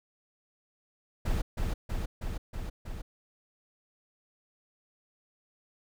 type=noise with echo; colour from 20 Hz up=brown; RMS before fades=-28 dBFS; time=1.25-1.42 s; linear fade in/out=10 ms; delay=320 ms; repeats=5; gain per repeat=-2 dB; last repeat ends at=3.02 s; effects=none